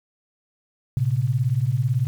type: beating tone pair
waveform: sine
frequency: 114.8 / 132.8 Hz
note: A#2 / C3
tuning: -26 / +26 cents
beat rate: 18 Hz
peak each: -22 / -21 dBFS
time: 0.97-2.07 s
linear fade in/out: 0 ms
effects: 8-bit